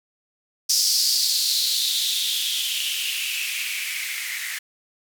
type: noise with band-pass filter sweep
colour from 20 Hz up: violet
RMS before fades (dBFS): -24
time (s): 0.69-4.59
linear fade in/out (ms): 10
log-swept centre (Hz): 5200 to 1900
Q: 5.4
effects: none